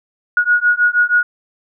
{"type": "beating tone pair", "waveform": "sine", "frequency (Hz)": [1447, 1453.3], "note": ["F#6", "F#6"], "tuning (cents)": [-39, -31], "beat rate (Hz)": 6.3, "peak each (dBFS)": -14, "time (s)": [0.37, 1.23], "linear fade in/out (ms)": 2, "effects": []}